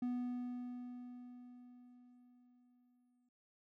triangle tone with exponential decay, 246.4 Hz, B3, 4 cents flat, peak -33 dBFS, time 0.02-3.29 s, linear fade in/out 5 ms, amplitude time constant 710 ms, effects noise-tail reverb RT60 0.1 s tail -26 dB re dry

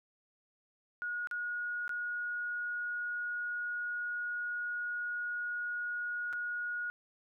sine tone with dropouts, 1446 Hz, F#6, 40 cents flat, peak -34 dBFS, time 1.02-6.9 s, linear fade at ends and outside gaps 0 ms, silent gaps 1.272-1.312 / 1.879-1.893 / 6.328-6.333 s, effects none

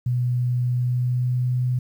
sine tone with pitch glide, 123.47 to 125.41 Hz, B2 to B2, 0 to +27 cents, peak -19 dBFS, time 0.06-1.79 s, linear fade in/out 5 ms, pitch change +27 cents, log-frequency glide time 0.61-1.62 s, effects 9-bit

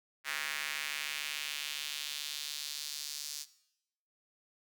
square tone with high-pass filter sweep, 73.5 Hz, D2, 2 cents sharp, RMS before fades -39 dBFS, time 0.24-3.46 s, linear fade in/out 50 ms, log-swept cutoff 1800 to 5300 Hz, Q 1.8, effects noise-tail reverb RT60 0.8 s tail -17 dB re dry

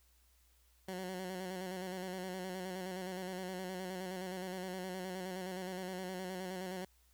15% pulse tone with vibrato, 185 Hz, F#3, in tune, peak -34 dBFS, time 0.88-6.85 s, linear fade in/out 5 ms, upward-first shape square, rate 9.6 Hz, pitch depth 38 cents each way, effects added 60 Hz sine -68 dBFS peak until 7.13 s + white hiss -72 dBFS RMS until 7.13 s

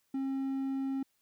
triangle tone with hard clipping, 269.2 Hz, C4, 49 cents sharp, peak -32 dBFS, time 0.14-1.03 s, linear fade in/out 5 ms, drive 6 dB, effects white hiss -75 dBFS RMS until 1.21 s

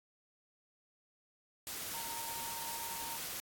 sine tone in noise, 922 Hz, A#5, 19 cents flat, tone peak -45 dBFS, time 1.94-3.17 s, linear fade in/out 0 ms, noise white, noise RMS -42 dBFS, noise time 1.67-3.4 s, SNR -6 dB, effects AAC 64 kbps

